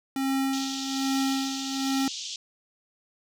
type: tone with tremolo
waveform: square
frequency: 269.3 Hz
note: C#4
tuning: 50 cents flat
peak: -24 dBFS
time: 0.16-2.08 s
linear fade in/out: 2 ms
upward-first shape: sine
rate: 1.2 Hz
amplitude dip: 65%
type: band-pass noise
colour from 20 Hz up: pink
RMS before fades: -36 dBFS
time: 0.53-2.36 s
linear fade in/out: 2 ms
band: 3000 to 6900 Hz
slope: 48 dB/octave
effects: none